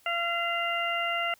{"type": "harmonic tone with a mistuned harmonic", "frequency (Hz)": 685, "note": "F5", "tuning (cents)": -34, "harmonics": [1, 2, 3, 4], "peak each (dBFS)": [-32, -32, -32, -32], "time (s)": [0.06, 1.34], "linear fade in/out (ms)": 2, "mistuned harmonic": 4, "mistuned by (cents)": 34, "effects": ["white hiss -61 dBFS RMS until 1.39 s"]}